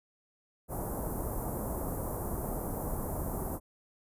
pink band-stop noise, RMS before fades -35 dBFS, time 0.68-3.6 s, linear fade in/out 50 ms, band 1000 to 11000 Hz, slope 24 dB/octave, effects resampled to 32000 Hz

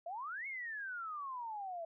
sine exponential two-way sweep, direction up then down, 650 to 2217 to 650 Hz, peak -40 dBFS, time 0.06-1.85 s, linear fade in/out 5 ms, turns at 0.47 s, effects none

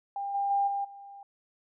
sine tone with level steps, 799 Hz, G5, 33 cents sharp, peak -31 / -26 / -23 / -28 / -44 dBFS, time 0.16-1.23 s, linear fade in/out 2 ms, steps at 0.34 / 0.5 / 0.67 / 0.84 s, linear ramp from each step 10 ms, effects none

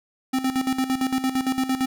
square tone with tremolo, 261.6 Hz, C4, in tune, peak -20 dBFS, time 0.33-1.86 s, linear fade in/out 10 ms, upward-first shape square, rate 8.8 Hz, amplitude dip 70%, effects none

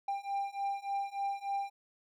triangle beating tone pair, 793 / 796.4 Hz, G5 / G5, +20 / +27 cents, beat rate 3.4 Hz, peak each -35 / -34 dBFS, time 0.08-1.7 s, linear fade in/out 5 ms, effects none

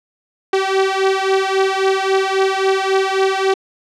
sawtooth beating tone pair, 383 / 386.7 Hz, G4 / G4, -40 / -24 cents, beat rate 3.7 Hz, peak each -13 dBFS, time 0.53-3.54 s, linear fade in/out 5 ms, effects low-pass 5000 Hz 12 dB/octave

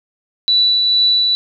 sine tone with tremolo, 3956 Hz, B7, 2 cents sharp, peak -9 dBFS, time 0.48-1.35 s, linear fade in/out 0 ms, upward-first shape triangle, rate 2.2 Hz, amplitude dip 30%, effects none

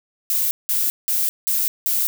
violet noise bursts, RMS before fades -20 dBFS, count 5, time 0.3-2.07 s, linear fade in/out 0 ms, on 210 ms, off 180 ms, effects none

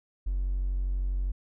triangle tone with hard clipping, 46.25 Hz, F#1, in tune, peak -26 dBFS, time 0.26-1.32 s, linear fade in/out 10 ms, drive 3 dB, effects none

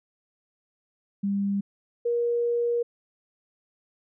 sine tone pair in turn, 199.5 / 474.5 Hz, G3 / A#4, +31 / +31 cents, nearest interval octave + minor third, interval 1500 cents, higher second, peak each -23 / -22 dBFS, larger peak second, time 1.23-1.61 / 2.05-2.83 s, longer second, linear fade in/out 10 ms, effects none

